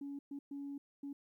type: tone bursts at uneven times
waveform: sine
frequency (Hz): 281.4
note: C#4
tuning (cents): +26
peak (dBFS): -40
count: 4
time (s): 0.01-0.19 / 0.31-0.39 / 0.51-0.78 / 1.03-1.13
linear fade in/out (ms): 5
effects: tanh soft clip ceiling -37 dBFS + 13-bit